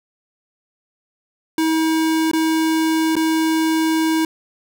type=tone with dropouts; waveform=square; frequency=320 Hz; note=D#4; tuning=49 cents sharp; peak=-16 dBFS; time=1.58-4.25 s; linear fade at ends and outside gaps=2 ms; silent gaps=2.314-2.333 / 3.155-3.165 s; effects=none